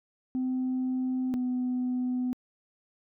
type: tone pair in turn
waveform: sine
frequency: 256.8 / 250.9 Hz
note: C4 / B3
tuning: -32 / +28 cents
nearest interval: unison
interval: 40 cents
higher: first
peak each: -25 dBFS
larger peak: neither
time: 0.35-1.34 / 1.34-2.33 s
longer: neither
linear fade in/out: 0 ms
effects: tanh soft clip ceiling -24 dBFS